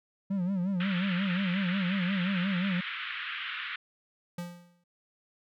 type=tone with vibrato; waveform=triangle; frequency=186.7 Hz; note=F#3; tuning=16 cents sharp; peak=-25 dBFS; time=0.3-2.81 s; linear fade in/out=10 ms; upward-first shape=sine; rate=5.6 Hz; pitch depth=120 cents each way
type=band-pass noise; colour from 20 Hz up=pink; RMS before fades=-37 dBFS; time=0.8-3.76 s; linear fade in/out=5 ms; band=1300 to 3400 Hz; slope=48 dB/octave
type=tone with exponential decay; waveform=square; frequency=174.61 Hz; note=F3; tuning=in tune; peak=-33 dBFS; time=4.38-4.84 s; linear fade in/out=5 ms; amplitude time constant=99 ms
effects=none